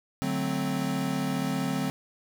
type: chord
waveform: square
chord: D dominant seventh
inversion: none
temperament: equal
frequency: 146.83 / 185 / 220 / 261.6 Hz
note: D3 / F#3 / A3 / C4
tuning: 0 / 0 / 0 / 0 cents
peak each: -34 / -33 / -36 / -31 dBFS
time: 0.22-1.9 s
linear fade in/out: 0 ms
effects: none